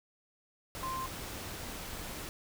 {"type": "tone in noise", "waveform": "sine", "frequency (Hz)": 1046.5, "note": "C6", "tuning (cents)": 0, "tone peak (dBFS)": -35, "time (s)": [0.83, 1.06], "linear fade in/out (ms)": 0, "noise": "pink", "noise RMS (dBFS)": -42, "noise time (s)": [0.75, 2.29], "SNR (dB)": 4, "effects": []}